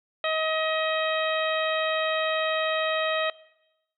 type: harmonic tone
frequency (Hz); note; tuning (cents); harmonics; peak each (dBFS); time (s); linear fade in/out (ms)
633; D#5; +30; 1 / 2 / 3 / 4 / 5 / 6; -27 / -30 / -32 / -33 / -34 / -35; 0.24-3.3; 2
effects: noise-tail reverb RT60 0.9 s tail -20 dB re dry